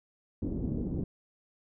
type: low-pass noise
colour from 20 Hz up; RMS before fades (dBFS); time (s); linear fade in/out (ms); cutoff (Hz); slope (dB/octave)
white; -33; 0.42-1.04; 2; 320; 24
effects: none